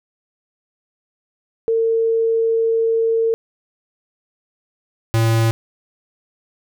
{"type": "tone pair in turn", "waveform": ["sine", "square"], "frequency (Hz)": [453.4, 113.42], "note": ["A#4", "A#2"], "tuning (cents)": [-48, -47], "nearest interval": "2 octaves", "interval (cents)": 2399, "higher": "first", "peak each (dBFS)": -14, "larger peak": "neither", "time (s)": [[1.68, 3.34], [5.14, 5.51]], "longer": "first", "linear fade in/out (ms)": 0, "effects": []}